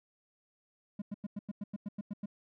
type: tone bursts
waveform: triangle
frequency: 204.4 Hz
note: G#3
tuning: 27 cents flat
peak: -33 dBFS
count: 11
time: 0.99-2.259 s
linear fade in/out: 5 ms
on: 29 ms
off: 95 ms
effects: none